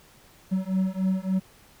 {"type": "beating tone pair", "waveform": "triangle", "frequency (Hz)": [187, 190.5], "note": ["F#3", "G3"], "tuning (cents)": [19, -49], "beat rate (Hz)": 3.5, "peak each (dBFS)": -24, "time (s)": [0.51, 1.4], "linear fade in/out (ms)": 20, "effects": ["pink hiss -55 dBFS RMS until 1.8 s"]}